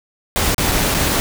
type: noise with dropouts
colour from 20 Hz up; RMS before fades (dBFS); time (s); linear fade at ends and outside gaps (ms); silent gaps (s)
pink; -17; 0.36-1.2; 0; 0.545-0.581 / 0.714-0.718 / 0.942-0.947
effects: none

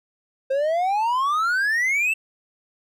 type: exponential sweep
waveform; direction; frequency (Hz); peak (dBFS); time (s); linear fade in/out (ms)
triangle; up; 523.3 to 2700; -17; 0.5-2.14; 10
effects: none

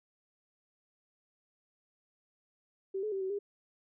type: tone with pitch steps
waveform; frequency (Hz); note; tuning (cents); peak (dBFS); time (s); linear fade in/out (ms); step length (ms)
sine; 386.2 / 427.2 / 387.4 / 378.9 / 405; G4 / G#4 / G4 / F#4 / G#4; -26 / +49 / -20 / +41 / -43; -32; 2.94-3.39; 10; 90
effects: none

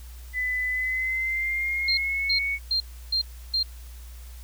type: tone with pitch glide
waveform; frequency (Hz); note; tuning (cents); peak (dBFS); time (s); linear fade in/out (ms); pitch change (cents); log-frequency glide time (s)
sine; 2003 to 2222; B6 to C#7; +24 to +4; -24; 0.33-2.59; 50; +180; 0.7-2.4
type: tone bursts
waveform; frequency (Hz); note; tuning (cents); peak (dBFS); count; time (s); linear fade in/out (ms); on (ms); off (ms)
sine; 4186; C8; 0; -21; 5; 1.88-3.63; 5; 94; 320
effects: added 60 Hz sine -39 dBFS peak until 4.43 s + white hiss -52 dBFS RMS until 4.43 s

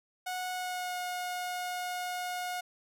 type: tone with pitch glide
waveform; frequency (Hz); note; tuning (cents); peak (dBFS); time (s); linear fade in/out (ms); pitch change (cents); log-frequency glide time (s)
sawtooth; 733 to 721.7; F#5 to F#5; -16 to -43; -30; 0.26-2.61; 10; -27; 0.5-0.99
effects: none

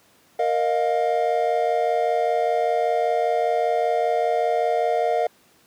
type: chord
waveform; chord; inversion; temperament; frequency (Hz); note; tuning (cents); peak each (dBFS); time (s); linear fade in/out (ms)
triangle; Bb suspended fourth; none; equal with one note detuned; 466.2 / 622.3 / 707.4; Bb4 / Eb5 / F5; 0 / 0 / +22; -22 / -22 / -20; 0.39-5.27; 5
effects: pink hiss -57 dBFS RMS until 5.66 s + high-pass 150 Hz 12 dB/octave

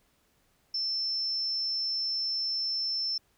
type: tone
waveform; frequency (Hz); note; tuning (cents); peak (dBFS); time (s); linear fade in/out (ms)
sine; 5330; E8; +18; -28; 0.74-3.18; 5
effects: pink hiss -69 dBFS RMS until 3.37 s

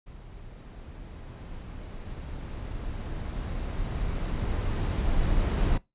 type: noise with level ramp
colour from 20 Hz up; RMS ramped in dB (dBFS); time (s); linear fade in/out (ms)
brown; -45 to -24; 0.06-5.78; 10
effects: noise-tail reverb RT60 0.2 s tail -21 dB re dry + resampled to 8000 Hz

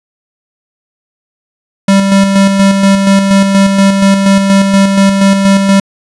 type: tone with tremolo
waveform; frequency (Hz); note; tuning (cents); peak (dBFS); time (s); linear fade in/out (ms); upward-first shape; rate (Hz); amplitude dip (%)
square; 196; G3; 0; -4; 1.88-5.8; 5; square; 4.2; 40
effects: resampled to 24000 Hz

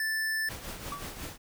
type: tone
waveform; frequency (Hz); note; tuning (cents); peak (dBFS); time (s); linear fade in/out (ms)
square; 1760; A6; 0; -29; 0-0.49; 2
type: noise with tremolo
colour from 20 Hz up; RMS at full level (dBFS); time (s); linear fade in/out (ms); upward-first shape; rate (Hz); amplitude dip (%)
pink; -38; 0.47-1.38; 50; triangle; 5.5; 60
type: tone with exponential decay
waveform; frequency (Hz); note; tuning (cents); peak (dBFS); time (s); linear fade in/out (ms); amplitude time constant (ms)
triangle; 1144; D6; -46; -30; 0.92-1.14; 2; 46
effects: none

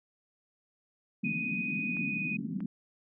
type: band-pass noise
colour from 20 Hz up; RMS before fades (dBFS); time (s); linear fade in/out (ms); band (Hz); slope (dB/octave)
white; -36; 1.23-2.66; 5; 160 to 260; 48
type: tone with vibrato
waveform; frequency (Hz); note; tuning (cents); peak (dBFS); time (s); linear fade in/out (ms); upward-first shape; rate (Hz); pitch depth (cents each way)
sine; 2489; D#7; 0; -32; 1.24-2.37; 10; triangle; 19; 15
type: clicks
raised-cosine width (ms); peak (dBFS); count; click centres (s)
0.5; -35; 2; 1.969 / 2.605
effects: none

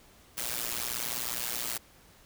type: noise with amplitude modulation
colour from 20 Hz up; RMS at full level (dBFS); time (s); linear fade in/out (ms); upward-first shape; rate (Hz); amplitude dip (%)
white; -30; 0.37-1.78; 10; sine; 119; 95
effects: pink hiss -58 dBFS RMS until 2.25 s

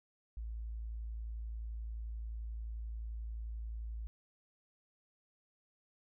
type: tone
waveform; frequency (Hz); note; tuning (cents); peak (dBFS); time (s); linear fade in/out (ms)
sine; 55.7; A1; +22; -39; 0.37-4.07; 0
effects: none

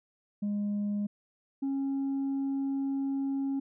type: tone pair in turn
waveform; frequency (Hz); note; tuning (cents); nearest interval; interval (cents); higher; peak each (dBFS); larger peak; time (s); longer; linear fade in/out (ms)
sine; 205.4 / 273.4; G#3 / C#4; -19 / -24; perfect fourth; 495; second; -26; neither; 0.42-1.07 / 1.62-3.6; second; 10
effects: tanh soft clip ceiling -27 dBFS

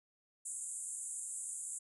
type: band-pass noise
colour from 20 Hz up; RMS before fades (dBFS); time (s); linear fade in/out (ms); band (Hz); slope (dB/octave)
white; -43; 0.45-1.79; 10; 7100 to 10000; 96
effects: none

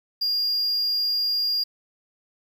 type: tone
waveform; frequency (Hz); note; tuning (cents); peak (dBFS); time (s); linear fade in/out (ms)
triangle; 4819; D8; +44; -20; 0.21-1.64; 10
effects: 9-bit

